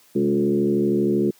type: tone with frequency modulation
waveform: sine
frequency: 281.8 Hz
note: C#4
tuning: 29 cents sharp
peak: -16 dBFS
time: 0.15-1.31 s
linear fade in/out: 10 ms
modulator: 72.8 Hz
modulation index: 1.8
effects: white hiss -55 dBFS RMS until 1.39 s + high-pass 150 Hz 12 dB/octave